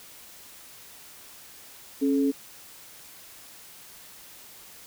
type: tone pair together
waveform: sine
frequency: 274.2 / 432 Hz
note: C#4 / A4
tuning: -19 / -32 cents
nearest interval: minor sixth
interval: 787 cents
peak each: -21 / -28 dBFS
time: 2.01-2.32 s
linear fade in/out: 20 ms
effects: white hiss -48 dBFS RMS until 4.86 s